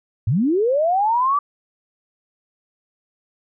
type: linear sweep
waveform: sine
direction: up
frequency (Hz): 91 to 1174.7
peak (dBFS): -15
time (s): 0.27-1.39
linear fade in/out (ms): 5
effects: none